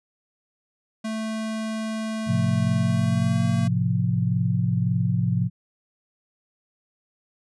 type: tone with pitch glide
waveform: square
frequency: 220 to 226.4 Hz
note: A3 to A3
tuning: 0 to +50 cents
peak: -27 dBFS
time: 1.04-3.68 s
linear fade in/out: 10 ms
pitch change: +50 cents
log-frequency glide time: 2.81-3.42 s
type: chord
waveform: sine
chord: F major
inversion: first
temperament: just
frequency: 109.13 / 130.96 / 174.61 Hz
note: A2 / C3 / F3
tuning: -14 / +2 / 0 cents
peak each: -24 dBFS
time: 2.26-5.5 s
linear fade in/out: 50 ms
effects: resampled to 24000 Hz